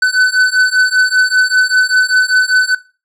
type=beating tone pair; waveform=square; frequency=1505 / 1510.1 Hz; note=F#6 / F#6; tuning=+29 / +35 cents; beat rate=5.1 Hz; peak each=-13 dBFS; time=0.02-2.75 s; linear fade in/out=5 ms; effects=noise-tail reverb RT60 0.3 s tail -17 dB re dry + low-pass 7000 Hz 12 dB/octave